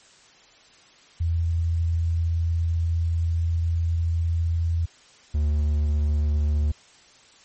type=tone pair in turn; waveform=sine / triangle; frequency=83.5 / 74.39 Hz; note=E2 / D2; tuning=+23 / +23 cents; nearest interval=major second; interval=200 cents; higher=first; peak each=-20 / -17 dBFS; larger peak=second; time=1.2-4.86 / 5.34-6.72 s; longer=first; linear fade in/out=10 ms; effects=white hiss -53 dBFS RMS until 7.44 s + MP3 32 kbps